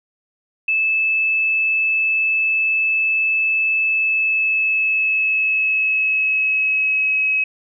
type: tone with pitch glide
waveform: sine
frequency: 2618 to 2558 Hz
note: E7 to D#7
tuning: -13 to +47 cents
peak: -15 dBFS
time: 0.68-7.44 s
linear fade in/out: 5 ms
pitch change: -40 cents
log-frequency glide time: 3.82-7.2 s
effects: none